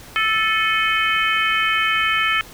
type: harmonic tone with a mistuned harmonic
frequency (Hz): 438.9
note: A4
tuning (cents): -4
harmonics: 3 / 4 / 5 / 6 / 7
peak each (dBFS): -21 / -22 / -23 / -24 / -24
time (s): 0.16-2.41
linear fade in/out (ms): 0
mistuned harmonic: 6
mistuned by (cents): -71
effects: pink hiss -41 dBFS RMS until 2.53 s